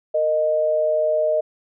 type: tone pair together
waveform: sine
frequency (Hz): 460.4 / 618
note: A#4 / D#5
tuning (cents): -22 / -12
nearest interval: perfect fourth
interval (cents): 510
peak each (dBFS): -25 / -17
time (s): 0.14-1.41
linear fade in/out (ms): 10
effects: none